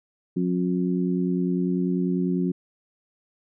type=harmonic tone; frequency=90.1 Hz; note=F#2; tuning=45 cents flat; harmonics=2 / 3 / 4; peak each=-23 / -27 / -29 dBFS; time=0.36-2.52 s; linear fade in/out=10 ms; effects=none